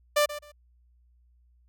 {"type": "tone with echo", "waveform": "sawtooth", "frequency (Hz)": 591, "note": "D5", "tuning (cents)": 11, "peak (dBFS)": -16, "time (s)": [0.16, 0.26], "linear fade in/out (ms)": 10, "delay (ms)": 130, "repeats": 2, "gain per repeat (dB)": -14, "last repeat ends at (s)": 0.52, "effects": ["added 60 Hz sine -59 dBFS peak until 1.68 s"]}